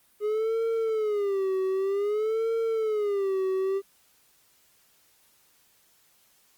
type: tone with vibrato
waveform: triangle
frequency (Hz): 414.9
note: G#4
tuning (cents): -2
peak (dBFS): -22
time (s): 0.2-3.82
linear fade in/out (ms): 50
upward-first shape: sine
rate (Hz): 0.53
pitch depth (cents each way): 160
effects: white hiss -63 dBFS RMS until 6.57 s + Opus 32 kbps